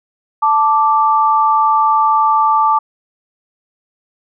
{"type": "tone pair together", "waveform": "sine", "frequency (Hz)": [880, 1172.2], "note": ["A5", "D6"], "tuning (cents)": [0, -4], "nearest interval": "perfect fourth", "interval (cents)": 496, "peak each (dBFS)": -12, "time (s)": [0.42, 2.79], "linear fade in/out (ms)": 10, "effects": []}